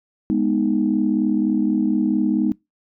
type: chord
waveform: sine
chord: G# minor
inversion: none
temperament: equal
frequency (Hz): 207.7 / 246.9 / 311.1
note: G#3 / B3 / D#4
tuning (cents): 0 / 0 / 0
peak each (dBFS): -20 / -21 / -20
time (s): 0.3-2.52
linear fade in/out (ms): 0
effects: noise-tail reverb RT60 0.2 s tail -23 dB re dry + tanh soft clip ceiling -7 dBFS